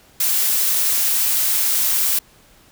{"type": "noise", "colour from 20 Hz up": "blue", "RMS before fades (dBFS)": -18, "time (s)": [0.2, 2.19], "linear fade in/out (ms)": 5, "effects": ["pink hiss -51 dBFS RMS until 2.71 s"]}